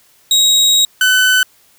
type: tone pair in turn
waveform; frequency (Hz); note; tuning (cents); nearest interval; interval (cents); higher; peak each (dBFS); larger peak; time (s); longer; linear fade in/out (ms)
30% pulse; 3802 / 1508.8; A#7 / F#6; +33 / +33; octave + major third; 1600; first; -6; neither; 0.31-0.85 / 1.01-1.43; first; 2
effects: white hiss -51 dBFS RMS until 1.78 s